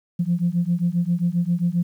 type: beating tone pair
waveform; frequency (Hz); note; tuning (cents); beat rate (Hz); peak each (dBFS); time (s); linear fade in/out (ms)
sine; 170 / 177.5; F3 / F3; -46 / +28; 7.5; -21 / -21; 0.19-1.83; 10
effects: tanh soft clip ceiling -11 dBFS + 9-bit